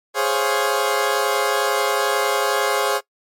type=chord; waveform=20% pulse; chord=Db major seventh; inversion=second; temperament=equal; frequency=415.3 / 523.3 / 554.4 / 698.5 Hz; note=Ab4 / C5 / Db5 / F5; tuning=0 / 0 / 0 / 0 cents; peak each=-17 / -19 / -18 / -21 dBFS; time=0.14-3.01 s; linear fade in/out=50 ms; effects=noise-tail reverb RT60 0.1 s tail -20 dB re dry + MP3 64 kbps